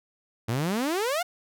sawtooth exponential sweep, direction up, 106.9 to 740 Hz, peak -21 dBFS, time 0.48-1.23 s, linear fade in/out 10 ms, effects none

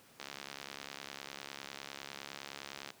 click train, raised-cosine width 0.2 ms, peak -25 dBFS, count 190, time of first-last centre 0.2-2.904 s, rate 69.9 Hz, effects pink hiss -61 dBFS RMS until 3 s + high-pass 150 Hz 12 dB/octave

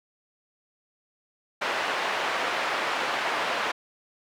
pink band-pass noise, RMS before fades -28 dBFS, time 1.61-3.72 s, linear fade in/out 10 ms, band 660 to 2600 Hz, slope 12 dB/octave, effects none

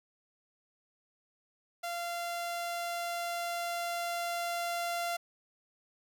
sawtooth tone with level ramp, 690 Hz, F5, 21 cents flat, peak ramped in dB -31 to -28 dBFS, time 1.83-5.17 s, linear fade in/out 10 ms, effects none

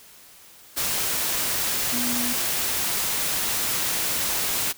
sine tone in noise, 243 Hz, B3, 28 cents flat, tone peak -28 dBFS, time 1.92-2.34 s, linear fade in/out 20 ms, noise white, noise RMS -25 dBFS, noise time 0.76-4.73 s, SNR -6 dB, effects white hiss -49 dBFS RMS until 4.77 s

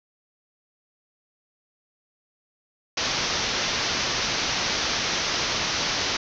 white low-pass noise, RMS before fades -26 dBFS, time 2.97-6.17 s, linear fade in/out 5 ms, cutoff 6200 Hz, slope 96 dB/octave, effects none

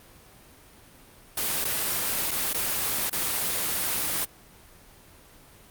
white noise with dropouts, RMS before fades -27 dBFS, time 1.37-4.25 s, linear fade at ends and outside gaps 5 ms, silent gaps 1.645-1.65 / 2.31-2.314 / 2.532-2.543 / 3.098-3.127 s, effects pink hiss -52 dBFS RMS until 5.7 s + Opus 32 kbps

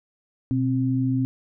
sine tone pair together, 124.21 / 263.2 Hz, B2 / C4, +10 / +10 cents, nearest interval octave + minor second, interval 1300 cents, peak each -23 / -22 dBFS, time 0.51-1.25 s, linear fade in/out 0 ms, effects none

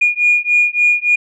sine beating tone pair, 2435 / 2438.5 Hz, D#7 / D#7, -38 / -35 cents, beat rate 3.5 Hz, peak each -13 dBFS, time 0.01-1.16 s, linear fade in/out 10 ms, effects tanh soft clip ceiling -3 dBFS

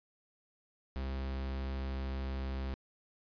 45% pulse tone, 66.6 Hz, C2, 31 cents sharp, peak -35 dBFS, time 0.96-2.74 s, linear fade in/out 0 ms, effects resampled to 11025 Hz

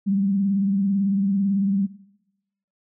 sine tone with vibrato, 197 Hz, G3, 9 cents sharp, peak -18 dBFS, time 0.06-1.87 s, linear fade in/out 20 ms, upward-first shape triangle, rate 18 Hz, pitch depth 83 cents each way, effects noise-tail reverb RT60 0.9 s tail -20 dB re dry

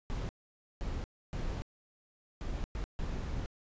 brown noise bursts at uneven times, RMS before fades -36 dBFS, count 6, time 0.1-0.29 / 0.81-1.04 / 1.33-1.62 / 2.41-2.64 / 2.75-2.84 / 2.99-3.46 s, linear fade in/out 0 ms, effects resampled to 16000 Hz

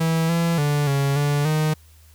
45% pulse tone with pitch steps, 163.1 / 168.1 / 146.1 / 139.3 / 145 / 154.6 Hz, E3 / E3 / D3 / C#3 / D3 / D#3, -18 / +34 / -9 / +9 / -22 / -11 cents, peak -18 dBFS, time 0-1.74 s, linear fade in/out 10 ms, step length 290 ms, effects added 78 Hz sine -48 dBFS peak until 2.14 s + white hiss -56 dBFS RMS until 2.14 s

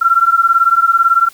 sine beating tone pair, 1352 / 1370 Hz, E6 / F6, +43 / -34 cents, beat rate 18 Hz, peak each -11 dBFS, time 0.01-1.29 s, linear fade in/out 10 ms, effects white hiss -43 dBFS RMS until 1.33 s

